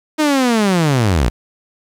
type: linear sweep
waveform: sawtooth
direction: down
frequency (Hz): 314.1 to 49.24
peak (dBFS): -8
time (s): 0.18-1.3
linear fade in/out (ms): 20
effects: low-pass 10000 Hz 12 dB/octave + 7-bit